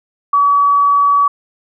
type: tone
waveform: sine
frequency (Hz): 1139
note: C#6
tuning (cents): +47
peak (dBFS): -8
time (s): 0.33-1.28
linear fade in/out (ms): 5
effects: none